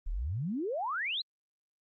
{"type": "exponential sweep", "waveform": "sine", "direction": "up", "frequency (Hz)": [31.32, 4251], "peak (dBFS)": -31, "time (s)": [0.06, 1.22], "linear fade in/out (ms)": 10, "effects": ["Opus 24 kbps"]}